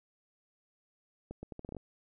accelerating click train, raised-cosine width 2 ms, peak -29 dBFS, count 9, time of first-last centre 1.31-1.767 s, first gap 120 ms, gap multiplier 0.77, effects none

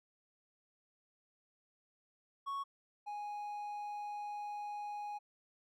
triangle tone pair in turn, 1108.7 / 828.9 Hz, C#6 / G#5, 0 / -4 cents, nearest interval perfect fourth, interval 504 cents, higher first, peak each -35 / -38 dBFS, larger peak first, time 2.46-2.64 / 3.06-5.19 s, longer second, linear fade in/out 20 ms, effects none

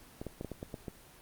clicks, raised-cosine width 2 ms, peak -25 dBFS, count 8, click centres 0.215 / 0.267 / 0.411 / 0.447 / 0.517 / 0.629 / 0.742 / 0.882 s, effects pink hiss -56 dBFS RMS until 1.21 s + Opus 24 kbps

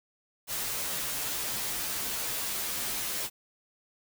white noise with comb filter, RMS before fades -33 dBFS, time 0.47-3.3 s, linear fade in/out 50 ms, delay 12 ms, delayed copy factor -0.95, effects none

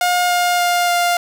sawtooth tone with pitch steps, 714 / 709.5 / 705 / 700.5 Hz, F5 / F5 / F5 / F5, +38 / +27 / +16 / +5 cents, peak -10 dBFS, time 0.01-1.17 s, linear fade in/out 2 ms, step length 290 ms, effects 7-bit

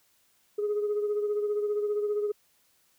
sine beating tone pair, 415.3 / 430.3 Hz, G#4 / A4, 0 / -39 cents, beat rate 15 Hz, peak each -25 / -34 dBFS, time 0.58-2.32 s, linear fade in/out 10 ms, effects tanh soft clip ceiling -22 dBFS + white hiss -67 dBFS RMS until 2.98 s

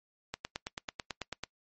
click train, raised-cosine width 0.2 ms, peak -18 dBFS, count 11, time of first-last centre 0.34-1.436 s, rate 9.12 Hz, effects noise-tail reverb RT60 0.1 s tail -24 dB re dry + MP3 32 kbps

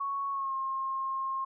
sine tone with pitch glide, 1108.7 to 1069.1 Hz, C#6 to C6, 0 to +37 cents, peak -30 dBFS, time 0-1.45 s, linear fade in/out 10 ms, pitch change -63 cents, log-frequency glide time 0.31-0.54 s, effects none

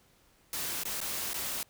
white noise with dropouts, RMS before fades -35 dBFS, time 0.53-1.63 s, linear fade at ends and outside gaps 1 ms, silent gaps 0.835-0.853 / 1.004-1.014 / 1.333-1.342 s, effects pink hiss -65 dBFS RMS until 1.69 s

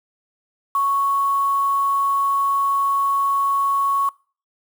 sine tone with quantisation, 1108.7 Hz, C#6, in tune, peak -16 dBFS, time 0.75-4.09 s, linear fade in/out 2 ms, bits 6, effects noise-tail reverb RT60 0.4 s tail -24 dB re dry

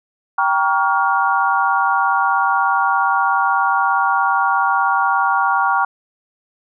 sine chord, G half-diminished seventh, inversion none, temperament just, 784 / 940.8 / 1128.9 / 1411.2 Hz, G5 / Bb5 / Db6 / F6, 0 / +16 / +31 / +18 cents, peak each -19 dBFS, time 0.38-5.85 s, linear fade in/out 5 ms, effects none

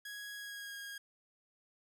sawtooth tone with pitch glide, 1661.2 to 1633.6 Hz, G#6 to G#6, 0 to -29 cents, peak -40 dBFS, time 0.05-0.98 s, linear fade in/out 5 ms, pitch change -29 cents, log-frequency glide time 0.36-0.76 s, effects none

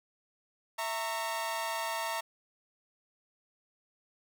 sawtooth chord, A# diminished, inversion second, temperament equal with one note detuned, 659.3 / 917.9 / 1108.7 Hz, E5 / A#5 / C#6, 0 / -27 / 0 cents, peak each -34 / -31 / -37 dBFS, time 0.78-2.21 s, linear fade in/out 10 ms, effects none

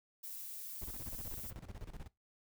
violet noise, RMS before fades -46 dBFS, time 0.23-1.51 s, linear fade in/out 10 ms
brown noise with tremolo, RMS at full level -45 dBFS, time 0.81-2.08 s, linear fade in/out 10 ms, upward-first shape square, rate 16 Hz, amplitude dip 80%
effects noise-tail reverb RT60 0.2 s tail -19 dB re dry

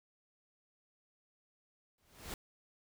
pink noise with exponential growth, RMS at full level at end -40 dBFS, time 1.98-2.34 s, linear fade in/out 2 ms, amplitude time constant 78 ms, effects none

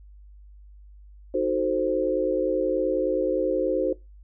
sine chord, D# diminished seventh, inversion none, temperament equal, 311.1 / 370 / 440 / 523.3 Hz, D#4 / F#4 / A4 / C5, 0 / 0 / 0 / 0 cents, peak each -29 / -26 / -29 / -25 dBFS, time 1.34-3.93 s, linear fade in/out 5 ms, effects noise-tail reverb RT60 0.2 s tail -19 dB re dry + added 50 Hz sine -45 dBFS peak until 4.23 s

